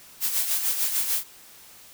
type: noise with tremolo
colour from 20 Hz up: blue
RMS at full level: -23 dBFS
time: 0.2-1.24 s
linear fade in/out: 50 ms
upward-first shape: sine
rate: 6.7 Hz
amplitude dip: 55%
effects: white hiss -49 dBFS RMS until 1.93 s